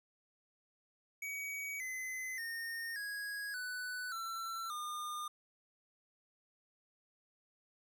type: tone with pitch steps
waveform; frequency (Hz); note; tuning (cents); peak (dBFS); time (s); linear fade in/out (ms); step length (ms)
square; 2262 / 2039 / 1837.3 / 1655.9 / 1492.4 / 1345 / 1212.2; C#7 / C7 / A#6 / G#6 / F#6 / E6 / D#6; +34 / -45 / -26 / -6 / +14 / +34 / -46; -40; 1.22-5.28; 5; 580
effects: none